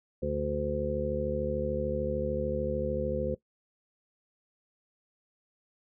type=harmonic tone; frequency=73.42 Hz; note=D2; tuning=in tune; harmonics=1 / 2 / 3 / 5 / 6 / 7; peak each=-37 / -37 / -36 / -36 / -37 / -32 dBFS; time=0.22-3.35 s; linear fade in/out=10 ms; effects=noise-tail reverb RT60 0.1 s tail -18 dB re dry